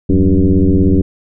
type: tone with frequency modulation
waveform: sine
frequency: 100.7 Hz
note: G2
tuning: 47 cents sharp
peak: -7 dBFS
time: 0.09-1.02 s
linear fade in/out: 10 ms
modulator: 92.4 Hz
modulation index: 2.9
effects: none